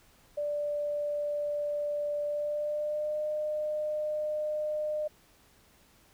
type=tone with pitch glide; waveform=sine; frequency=587.3 to 606.6 Hz; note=D5 to D#5; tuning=0 to -44 cents; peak=-29 dBFS; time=0.37-5.08 s; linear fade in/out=10 ms; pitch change=+56 cents; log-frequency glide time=2.25-3.22 s; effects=pink hiss -62 dBFS RMS until 6.13 s